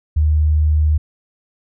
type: tone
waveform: sine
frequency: 76.5 Hz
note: D#2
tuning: 29 cents flat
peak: -11 dBFS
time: 0.16-0.98 s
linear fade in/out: 10 ms
effects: none